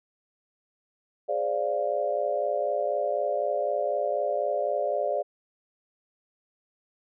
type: chord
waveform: sine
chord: D half-diminished seventh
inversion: second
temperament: equal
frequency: 415.3 / 523.3 / 587.3 / 698.5 Hz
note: Ab4 / C5 / D5 / F5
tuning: 0 / 0 / 0 / 0 cents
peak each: -33 / -31 / -27 / -31 dBFS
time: 1.28-5.23 s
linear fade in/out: 20 ms
effects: none